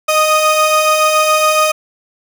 30% pulse tone pair together, 618.7 / 1244.5 Hz, D#5 / D#6, -10 / 0 cents, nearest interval octave, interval 1210 cents, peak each -10 dBFS, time 0.08-1.72 s, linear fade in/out 10 ms, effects none

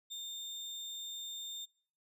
sine tone with sample-and-hold, 3621 Hz, A7, 49 cents sharp, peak -40 dBFS, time 0.1-1.66 s, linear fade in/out 20 ms, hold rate 11025 Hz, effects noise-tail reverb RT60 0.5 s tail -24 dB re dry + resampled to 32000 Hz

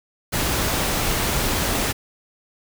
pink noise, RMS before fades -22 dBFS, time 0.32-1.93 s, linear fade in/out 20 ms, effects none

